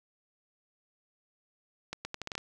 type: accelerating click train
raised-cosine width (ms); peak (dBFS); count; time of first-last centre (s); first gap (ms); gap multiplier
0.2; -19; 8; 1.93-2.38; 120; 0.78
effects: none